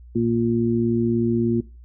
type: harmonic tone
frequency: 116.6 Hz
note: A#2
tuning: 1 cent sharp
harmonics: 1 / 2 / 3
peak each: -26 / -20 / -22 dBFS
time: 0.15-1.61 s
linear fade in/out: 10 ms
effects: noise-tail reverb RT60 0.3 s tail -20 dB re dry + added 60 Hz sine -41 dBFS peak until 1.84 s